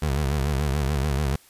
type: tone with vibrato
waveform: 25% pulse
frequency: 71.1 Hz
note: C#2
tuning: 45 cents sharp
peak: -18 dBFS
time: 0.02-1.36 s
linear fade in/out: 5 ms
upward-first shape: sine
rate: 6.9 Hz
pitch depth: 140 cents each way
effects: white hiss -54 dBFS RMS until 1.49 s + resampled to 32000 Hz